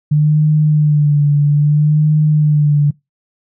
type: tone with vibrato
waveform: sine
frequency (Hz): 149.1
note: D3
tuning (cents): +27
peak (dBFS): -8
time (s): 0.11-2.91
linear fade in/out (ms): 10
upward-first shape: sine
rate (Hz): 0.61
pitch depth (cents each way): 44
effects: noise-tail reverb RT60 0.2 s tail -24 dB re dry